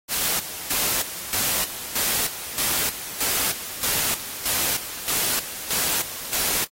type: noise with tremolo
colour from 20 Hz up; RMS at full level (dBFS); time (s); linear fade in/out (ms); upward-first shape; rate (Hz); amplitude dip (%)
white; -23; 0.08-6.68; 50; square; 1.6; 70
effects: AAC 48 kbps